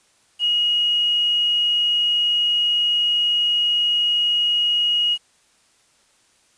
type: tone with quantisation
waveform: sine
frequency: 2887 Hz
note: F#7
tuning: 43 cents flat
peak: -16 dBFS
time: 0.39-5.18 s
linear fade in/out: 50 ms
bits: 7
effects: white hiss -59 dBFS RMS until 6.57 s + resampled to 22050 Hz